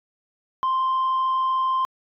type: tone with frequency modulation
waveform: sine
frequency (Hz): 1046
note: C6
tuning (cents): -1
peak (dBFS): -17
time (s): 0.63-1.85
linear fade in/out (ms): 0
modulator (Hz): 32.9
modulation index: 0.24
effects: tanh soft clip ceiling -18 dBFS